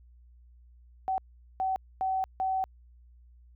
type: tone bursts at uneven times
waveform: sine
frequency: 760 Hz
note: F#5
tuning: 46 cents sharp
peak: -26 dBFS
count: 4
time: 1.08-1.18 / 1.6-1.76 / 2.01-2.24 / 2.4-2.64 s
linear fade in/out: 0 ms
effects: added 60 Hz sine -53 dBFS peak until 3.55 s